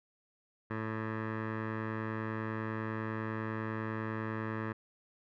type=tone with low-pass filter; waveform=15% pulse; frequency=110 Hz; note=A2; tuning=in tune; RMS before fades=-37 dBFS; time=0.7-4.73 s; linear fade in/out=10 ms; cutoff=1600 Hz; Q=3.1; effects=none